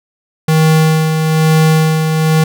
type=tone with tremolo; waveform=square; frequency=158 Hz; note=D#3; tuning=27 cents sharp; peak=-7 dBFS; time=0.48-2.44 s; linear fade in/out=5 ms; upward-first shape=sine; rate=1.1 Hz; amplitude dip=45%; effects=none